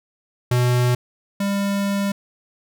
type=tone pair in turn; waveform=square; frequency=123.47 / 199.58 Hz; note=B2 / G3; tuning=0 / +31 cents; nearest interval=minor sixth; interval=831 cents; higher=second; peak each=-16 / -20 dBFS; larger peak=first; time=0.51-0.95 / 1.4-2.12 s; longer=second; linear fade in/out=5 ms; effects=none